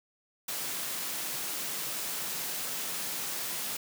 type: high-pass noise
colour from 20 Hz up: white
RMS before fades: -35 dBFS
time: 0.48-3.77 s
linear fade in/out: 5 ms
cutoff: 120 Hz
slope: 96 dB/octave
effects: none

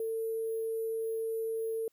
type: tone with sample-and-hold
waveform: sine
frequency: 448.2 Hz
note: A4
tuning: 32 cents sharp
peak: -31 dBFS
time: 0-1.88 s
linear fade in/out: 2 ms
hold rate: 11025 Hz
effects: white hiss -75 dBFS RMS until 1.92 s

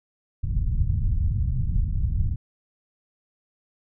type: low-pass noise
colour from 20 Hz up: pink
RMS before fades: -23 dBFS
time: 0.43-2.36 s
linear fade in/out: 10 ms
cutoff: 130 Hz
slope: 24 dB/octave
effects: none

